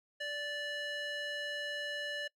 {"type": "tone with band-pass filter", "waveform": "square", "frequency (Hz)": 584, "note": "D5", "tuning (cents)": -10, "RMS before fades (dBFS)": -39, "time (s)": [0.2, 2.28], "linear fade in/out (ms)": 10, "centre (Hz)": 2300, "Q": 1.6, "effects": ["noise-tail reverb RT60 0.1 s tail -23 dB re dry"]}